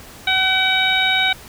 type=harmonic tone with a mistuned harmonic; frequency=755 Hz; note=F#5; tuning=35 cents sharp; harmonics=1 / 2 / 3 / 4 / 5; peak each=-23 / -21 / -19 / -25 / -19 dBFS; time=0.27-1.33 s; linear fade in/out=5 ms; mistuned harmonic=3; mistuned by=+24 cents; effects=pink hiss -40 dBFS RMS until 1.48 s